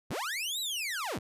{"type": "linear two-way sweep", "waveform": "sawtooth", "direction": "up then down", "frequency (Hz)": [39.08, 3999, 39.08], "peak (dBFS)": -29, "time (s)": [0.1, 1.19], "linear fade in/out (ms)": 10, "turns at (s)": 0.6, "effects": ["resampled to 32000 Hz"]}